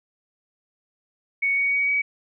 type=tone with pitch steps; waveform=sine; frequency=2226 / 2240 / 2254 / 2269 Hz; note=C#7 / C#7 / C#7 / C#7; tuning=+7 / +18 / +28 / +40 cents; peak=-19 dBFS; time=1.42-2.02 s; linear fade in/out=10 ms; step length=150 ms; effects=none